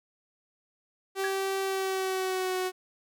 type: tone with pitch glide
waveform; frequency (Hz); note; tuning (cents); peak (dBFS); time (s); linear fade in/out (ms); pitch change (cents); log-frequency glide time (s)
sawtooth; 387.1 to 370; G4 to F#4; -22 to 0; -24; 1.15-2.72; 50; -78; 1.61-2.56
type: tone with exponential decay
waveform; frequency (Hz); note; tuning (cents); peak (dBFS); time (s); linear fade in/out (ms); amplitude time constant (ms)
sine; 1661.2; G#6; 0; -27; 1.24-1.39; 1; 32
effects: none